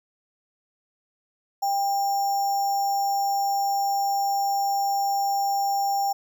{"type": "tone with sample-and-hold", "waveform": "sine", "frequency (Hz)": 795, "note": "G5", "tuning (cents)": 24, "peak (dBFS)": -21, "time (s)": [1.62, 6.13], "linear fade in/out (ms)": 10, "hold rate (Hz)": 6300, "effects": []}